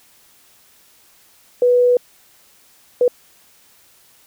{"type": "tone bursts at uneven times", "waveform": "sine", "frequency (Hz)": 491.5, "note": "B4", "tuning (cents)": -8, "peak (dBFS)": -10, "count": 2, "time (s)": [[1.62, 1.97], [3.01, 3.08]], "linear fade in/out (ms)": 2, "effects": ["white hiss -52 dBFS RMS until 4.26 s"]}